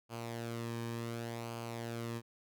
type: tone with flanger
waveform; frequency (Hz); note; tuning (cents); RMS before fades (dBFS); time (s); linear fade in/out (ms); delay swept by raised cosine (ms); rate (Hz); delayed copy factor
sawtooth; 116.54; A#2; 0; -41; 0.09-2.22; 50; 0.53 to 1.47; 0.68; -0.55
effects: none